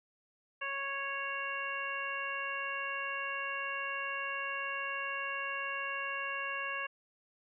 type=harmonic tone; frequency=553 Hz; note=C#5; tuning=4 cents flat; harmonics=1 / 2 / 3 / 4 / 5; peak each=-46 / -40 / -39 / -44 / -40 dBFS; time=0.61-6.87 s; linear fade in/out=10 ms; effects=none